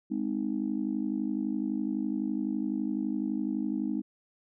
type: chord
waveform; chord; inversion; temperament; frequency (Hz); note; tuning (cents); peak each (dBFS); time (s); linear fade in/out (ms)
sine; Ab major; none; just; 207.7 / 259.6 / 311.5; Ab3 / C4 / Eb4; 0 / -13 / +2; -32; 0.1-4.02; 20
effects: tanh soft clip ceiling -19 dBFS